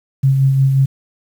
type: tone with tremolo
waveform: sine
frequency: 135.1 Hz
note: C#3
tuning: 44 cents flat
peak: -8 dBFS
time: 0.23-0.86 s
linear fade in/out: 10 ms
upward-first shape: sine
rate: 5.6 Hz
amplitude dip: 35%
effects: 7-bit